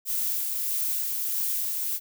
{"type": "noise with tremolo", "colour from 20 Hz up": "violet", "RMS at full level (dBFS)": -27, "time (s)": [0.05, 2], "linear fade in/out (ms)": 50, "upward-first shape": "sine", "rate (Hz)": 1.6, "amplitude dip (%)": 25, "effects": []}